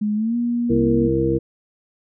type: tone with pitch glide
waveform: sine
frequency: 210 to 238.5 Hz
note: G#3 to A#3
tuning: +19 to +40 cents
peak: -18 dBFS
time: 0.01-1.08 s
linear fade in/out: 10 ms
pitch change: +221 cents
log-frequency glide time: 0.15-0.36 s
type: harmonic tone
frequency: 66.6 Hz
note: C2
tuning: 31 cents sharp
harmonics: 1 / 2 / 3 / 4 / 5 / 7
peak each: -28 / -24 / -28 / -31 / -20 / -21 dBFS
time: 0.69-1.39 s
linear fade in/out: 20 ms
effects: none